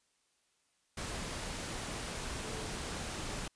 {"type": "tone in noise", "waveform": "sine", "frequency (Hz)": 436.6, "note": "A4", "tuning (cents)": -13, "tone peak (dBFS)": -47, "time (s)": [2.44, 2.68], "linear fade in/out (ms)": 5, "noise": "pink", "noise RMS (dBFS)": -40, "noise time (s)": [0.97, 3.48], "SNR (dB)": -10, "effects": ["white hiss -75 dBFS RMS until 3.55 s", "resampled to 22050 Hz"]}